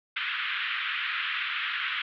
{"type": "band-pass noise", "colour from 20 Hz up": "pink", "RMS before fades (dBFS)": -31, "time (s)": [0.16, 2.02], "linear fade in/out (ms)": 5, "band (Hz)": [1300, 3400], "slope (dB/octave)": 48, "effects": []}